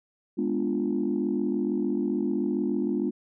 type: chord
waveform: sine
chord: G# diminished seventh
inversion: none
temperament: equal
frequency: 207.7 / 246.9 / 293.7 / 349.2 Hz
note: G#3 / B3 / D4 / F4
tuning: 0 / 0 / 0 / 0 cents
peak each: -29 dBFS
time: 0.37-3.11 s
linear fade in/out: 20 ms
effects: tanh soft clip ceiling -16 dBFS